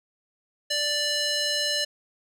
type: tone with band-pass filter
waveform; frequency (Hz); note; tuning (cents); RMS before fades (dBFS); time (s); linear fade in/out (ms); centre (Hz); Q
square; 587.3; D5; 0; -26; 0.7-1.85; 10; 4400; 1.6
effects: none